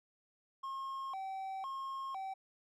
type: tone with vibrato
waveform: triangle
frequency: 910 Hz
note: A#5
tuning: 42 cents flat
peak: -37 dBFS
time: 0.63-2.34 s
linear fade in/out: 10 ms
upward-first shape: square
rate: 0.99 Hz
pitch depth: 290 cents each way
effects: none